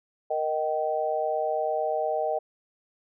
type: chord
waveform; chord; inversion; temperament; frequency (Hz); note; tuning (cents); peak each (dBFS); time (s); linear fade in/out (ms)
sine; Eb major; second; equal with one note detuned; 466.2 / 622.3 / 771; Bb4 / Eb5 / G5; 0 / 0 / -29; -31 / -27 / -29; 0.3-2.39; 10
effects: none